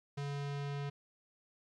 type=tone with low-pass filter sweep; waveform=square; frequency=142.1 Hz; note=C#3; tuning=43 cents sharp; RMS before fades=-39 dBFS; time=0.17-0.9 s; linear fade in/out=10 ms; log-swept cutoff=5800 to 3800 Hz; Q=0.93; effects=13-bit